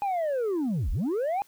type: linear two-way sweep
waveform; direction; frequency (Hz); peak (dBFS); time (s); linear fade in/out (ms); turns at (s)
sine; down then up; 830.6 to 30.87 to 830.6; -22; 0.02-1.42; 0; 0.91
effects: tanh soft clip ceiling -24 dBFS + white hiss -60 dBFS RMS until 1.47 s